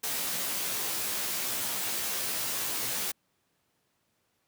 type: noise with comb filter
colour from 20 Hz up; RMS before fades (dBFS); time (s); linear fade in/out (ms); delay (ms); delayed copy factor
white; -32; 0.03-3.12; 10; 16; +1
effects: pink hiss -74 dBFS RMS until 4.47 s + high-pass 100 Hz 12 dB/octave